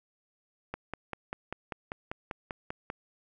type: click train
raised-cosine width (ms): 0.5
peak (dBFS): -20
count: 12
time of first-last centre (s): 0.74-2.901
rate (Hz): 5.09
effects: none